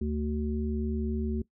harmonic tone, 74.7 Hz, D2, 30 cents sharp, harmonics 1 / 3 / 5, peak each -31 / -31 / -36 dBFS, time 0.01-1.42 s, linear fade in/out 5 ms, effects noise-tail reverb RT60 0.1 s tail -19 dB re dry

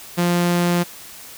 sawtooth tone, 174.61 Hz, F3, in tune, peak -12 dBFS, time 0.17-0.84 s, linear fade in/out 20 ms, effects white hiss -39 dBFS RMS until 1.37 s

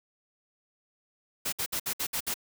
white noise bursts, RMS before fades -31 dBFS, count 7, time 1.45-2.342 s, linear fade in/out 10 ms, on 76 ms, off 60 ms, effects none

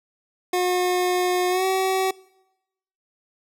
25% pulse tone with pitch glide, 361.2 to 379.4 Hz, F#4 to F#4, -42 to +43 cents, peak -16 dBFS, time 0.53-2.11 s, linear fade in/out 5 ms, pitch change +85 cents, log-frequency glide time 1.5-1.65 s, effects noise-tail reverb RT60 0.9 s tail -23 dB re dry

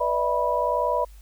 sine tone cluster, 491.3 / 590 / 651 / 980 Hz, B4 / D5 / E5 / B5, -9 / +8 / -22 / -14 cents, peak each -28 / -26 / -28 / -24 dBFS, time 0-1.05 s, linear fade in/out 10 ms, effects added 50 Hz sine -43 dBFS peak until 1.21 s + white hiss -58 dBFS RMS until 1.21 s

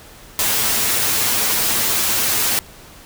white noise with comb filter, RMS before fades -18 dBFS, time 0.39-2.59 s, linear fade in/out 0 ms, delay 9 ms, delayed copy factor +0.55, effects pink hiss -42 dBFS RMS until 3.05 s

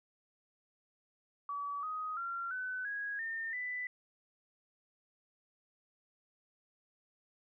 sine tone with pitch steps, 1143 / 1253.7 / 1375.1 / 1508.2 / 1654.2 / 1814.4 / 1990.1 Hz, D6 / D#6 / F6 / F#6 / G#6 / A#6 / B6, -47 / +13 / -27 / +33 / -7 / -47 / +13 cents, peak -36 dBFS, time 1.49-3.87 s, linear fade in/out 2 ms, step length 340 ms, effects none

